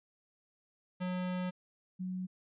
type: tone pair in turn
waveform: square / sine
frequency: 181.9 / 184.44 Hz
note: F#3 / F#3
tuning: -29 / -5 cents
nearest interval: unison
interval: 24 cents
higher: second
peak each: -34 / -35 dBFS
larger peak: first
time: 1-1.51 / 1.99-2.27 s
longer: first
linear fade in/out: 20 ms
effects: resampled to 8000 Hz